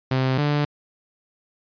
sawtooth tone pair in turn, 130.81 / 146.83 Hz, C3 / D3, 0 / 0 cents, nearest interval major second, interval 200 cents, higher second, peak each -15 dBFS, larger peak neither, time 0.11-0.38 / 0.38-0.65 s, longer neither, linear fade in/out 5 ms, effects resampled to 11025 Hz

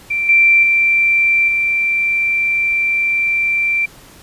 sine tone with level steps, 2351 Hz, D7, 1 cent sharp, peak -15 / -7 / -10 / -13 dBFS, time 0.1-3.86 s, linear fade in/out 10 ms, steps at 0.29 / 0.63 / 1.48 s, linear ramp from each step 2 ms, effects pink hiss -42 dBFS RMS until 4.22 s + resampled to 32000 Hz

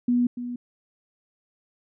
sine tone with echo, 243.8 Hz, B3, 22 cents flat, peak -18 dBFS, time 0.08-0.27 s, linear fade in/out 5 ms, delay 290 ms, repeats 1, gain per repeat -11 dB, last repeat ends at 0.56 s, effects none

